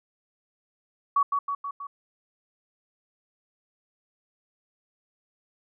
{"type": "tone with echo", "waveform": "sine", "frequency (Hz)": 1128, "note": "C#6", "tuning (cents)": 30, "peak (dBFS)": -18, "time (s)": [1.16, 1.23], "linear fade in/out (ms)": 5, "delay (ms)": 160, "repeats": 4, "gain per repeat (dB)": -4, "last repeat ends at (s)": 1.87, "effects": []}